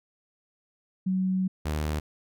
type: tone pair in turn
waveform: sine / sawtooth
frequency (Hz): 187.2 / 76.16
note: F#3 / D#2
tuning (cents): +20 / -36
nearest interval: octave + major third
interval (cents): 1556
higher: first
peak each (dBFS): -23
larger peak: neither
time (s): 1.06-1.48 / 1.65-2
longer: first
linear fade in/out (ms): 10
effects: none